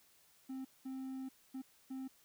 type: tone bursts at uneven times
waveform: triangle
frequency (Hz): 263.5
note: C4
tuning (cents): +12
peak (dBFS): -39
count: 4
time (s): 0.49-0.65 / 0.85-1.29 / 1.54-1.62 / 1.9-2.08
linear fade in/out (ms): 10
effects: white hiss -68 dBFS RMS until 2.24 s